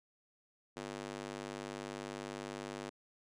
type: tone with high-pass filter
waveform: square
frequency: 50 Hz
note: G1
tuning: 35 cents sharp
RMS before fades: -44 dBFS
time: 0.76-2.9 s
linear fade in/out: 10 ms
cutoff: 290 Hz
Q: 1
effects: resampled to 22050 Hz